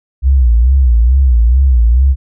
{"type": "tone with vibrato", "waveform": "sine", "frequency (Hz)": 62, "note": "B1", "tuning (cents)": 7, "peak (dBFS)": -5, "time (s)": [0.22, 2.16], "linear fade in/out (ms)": 50, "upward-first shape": "sine", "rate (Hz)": 2.3, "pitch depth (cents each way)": 160, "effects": []}